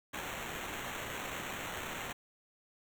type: noise with sample-and-hold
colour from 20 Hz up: violet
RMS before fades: -41 dBFS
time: 0.13-2.13 s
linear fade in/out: 10 ms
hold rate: 4900 Hz
effects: none